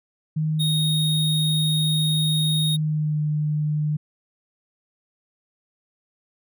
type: tone with pitch glide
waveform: sine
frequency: 155.56 to 150.96 Hz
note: D#3 to D3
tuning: 0 to +48 cents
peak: -20 dBFS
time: 0.36-3.97 s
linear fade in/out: 10 ms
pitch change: -52 cents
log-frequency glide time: 2.66-3.21 s
type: tone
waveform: square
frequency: 3729 Hz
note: A#7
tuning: in tune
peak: -23 dBFS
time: 0.59-2.77 s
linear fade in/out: 20 ms
effects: none